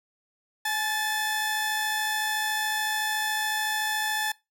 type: tone pair together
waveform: sawtooth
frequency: 850.6 / 1755 Hz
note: G#5 / A6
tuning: +41 / -5 cents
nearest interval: octave + minor second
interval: 1254 cents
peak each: -26 / -24 dBFS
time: 0.65-4.32 s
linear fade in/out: 5 ms
effects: noise-tail reverb RT60 0.2 s tail -20 dB re dry